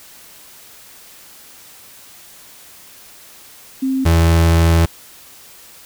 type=tone pair in turn; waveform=sine / 35% pulse; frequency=264.7 / 82.99 Hz; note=C4 / E2; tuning=+20 / +12 cents; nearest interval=octave + minor sixth; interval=2008 cents; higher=first; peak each=-15 / -8 dBFS; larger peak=second; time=3.82-4.05 / 4.05-4.86 s; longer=second; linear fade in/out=10 ms; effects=white hiss -42 dBFS RMS until 5.85 s